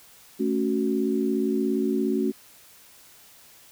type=chord; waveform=sine; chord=F# minor; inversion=first; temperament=equal; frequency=220 / 277.2 / 370 Hz; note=A3 / C#4 / F#4; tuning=0 / 0 / 0 cents; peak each=-26 dBFS; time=0.39-2.32 s; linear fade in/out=20 ms; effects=white hiss -52 dBFS RMS until 3.71 s